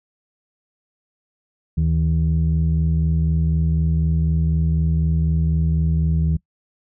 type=tone pair together; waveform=sine; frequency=75.99 / 160 Hz; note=D#2 / D#3; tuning=-40 / +49 cents; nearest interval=octave + minor second; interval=1289 cents; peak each=-17 dBFS; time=1.77-6.37 s; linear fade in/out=10 ms; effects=noise-tail reverb RT60 0.1 s tail -23 dB re dry + tanh soft clip ceiling -11 dBFS